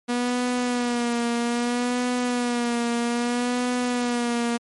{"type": "tone with vibrato", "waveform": "sawtooth", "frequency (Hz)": 241.6, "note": "B3", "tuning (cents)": -38, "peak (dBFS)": -18, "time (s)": [0.08, 4.58], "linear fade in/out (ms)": 20, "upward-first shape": "sine", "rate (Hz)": 0.62, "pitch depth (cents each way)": 41, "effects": ["MP3 48 kbps"]}